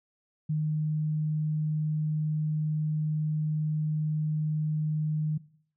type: tone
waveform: sine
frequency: 153.7 Hz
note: D#3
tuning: 21 cents flat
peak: -25 dBFS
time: 0.49-5.38 s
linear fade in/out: 10 ms
effects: noise-tail reverb RT60 0.6 s tail -20 dB re dry